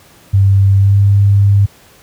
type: tone with pitch glide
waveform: sine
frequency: 98 to 100.17 Hz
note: G2 to G2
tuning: 0 to +38 cents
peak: -5 dBFS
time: 0.33-1.66 s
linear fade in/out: 10 ms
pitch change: +38 cents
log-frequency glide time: 0.78-0.97 s
effects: pink hiss -44 dBFS RMS until 2.02 s + high-pass 60 Hz 12 dB/octave